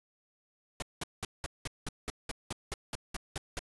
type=noise bursts; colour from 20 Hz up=pink; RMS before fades=-36 dBFS; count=14; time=0.8-3.592 s; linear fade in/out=2 ms; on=23 ms; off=190 ms; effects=resampled to 24000 Hz

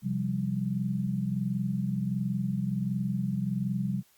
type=chord; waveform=sine; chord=C suspended fourth; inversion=none; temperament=equal; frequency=130.81 / 174.61 / 196 Hz; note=C3 / F3 / G3; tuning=0 / 0 / 0 cents; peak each=-32 / -33 / -30 dBFS; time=0.02-4.03 s; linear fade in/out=50 ms; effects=white hiss -64 dBFS RMS until 4.17 s + Opus 48 kbps

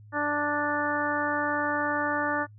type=harmonic tone; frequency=293.7 Hz; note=D4; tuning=in tune; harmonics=1 / 2 / 3 / 4 / 5 / 6; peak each=-32 / -32 / -32 / -32 / -32 / -32 dBFS; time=0.12-2.47 s; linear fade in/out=50 ms; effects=noise-tail reverb RT60 0.1 s tail -24 dB re dry + added 105 Hz sine -47 dBFS peak until 2.58 s

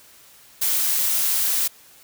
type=noise; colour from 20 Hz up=blue; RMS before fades=-21 dBFS; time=0.61-1.68 s; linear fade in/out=10 ms; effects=white hiss -50 dBFS RMS until 2.03 s

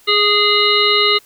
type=harmonic tone with a mistuned harmonic; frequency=414.2 Hz; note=G#4; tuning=5 cents flat; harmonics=1 / 3 / 5 / 7 / 9 / 10; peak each=-18 / -18 / -18 / -18 / -18 / -18 dBFS; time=0.07-1.19 s; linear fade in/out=20 ms; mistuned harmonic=10; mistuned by=-22 cents; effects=white hiss -49 dBFS RMS until 1.25 s

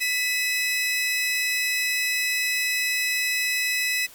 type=tone pair together; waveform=sawtooth; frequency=1987.9 / 2564 Hz; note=B6 / E7; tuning=+11 / -49 cents; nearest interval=major third; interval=440 cents; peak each=-22 dBFS; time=0-4.07 s; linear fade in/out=20 ms; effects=white hiss -48 dBFS RMS until 4.14 s

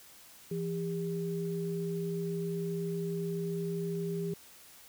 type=tone pair together; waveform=sine; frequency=168.6 / 402 Hz; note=E3 / G4; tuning=+39 / +44 cents; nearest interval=octave + minor third; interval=1505 cents; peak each=-34 / -35 dBFS; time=0.51-4.34 s; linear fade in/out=5 ms; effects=white hiss -55 dBFS RMS until 4.88 s

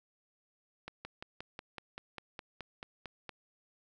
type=slowing click train; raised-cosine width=0.3 ms; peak=-26 dBFS; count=13; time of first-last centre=0.88-3.293 s; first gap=170 ms; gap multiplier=1.03; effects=none

